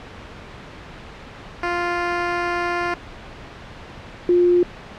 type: tone pair in turn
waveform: 10% pulse / sine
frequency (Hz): 349.2 / 353.1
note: F4 / F4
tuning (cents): 0 / +19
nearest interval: unison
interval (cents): 19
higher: second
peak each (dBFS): -12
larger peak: neither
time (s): 1.63-2.94 / 4.29-4.63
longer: first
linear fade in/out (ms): 2
effects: pink hiss -38 dBFS RMS until 4.98 s + low-pass 3000 Hz 12 dB/octave